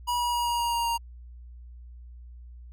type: tone with pitch steps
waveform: square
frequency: 968 / 962.4 / 956.9 / 951.4 / 945.9 / 940.4 / 935 Hz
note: B5 / B5 / A#5 / A#5 / A#5 / A#5 / A#5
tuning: -35 / -45 / +45 / +35 / +25 / +15 / +5 cents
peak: -25 dBFS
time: 0.07-0.98 s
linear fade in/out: 20 ms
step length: 130 ms
effects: added 60 Hz sine -42 dBFS peak until 2.72 s + MP3 96 kbps